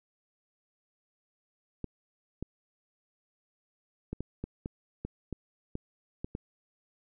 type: clicks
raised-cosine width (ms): 3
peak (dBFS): -22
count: 11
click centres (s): 1.843 / 2.426 / 4.13 / 4.206 / 4.44 / 4.659 / 5.05 / 5.327 / 5.754 / 6.245 / 6.351
effects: none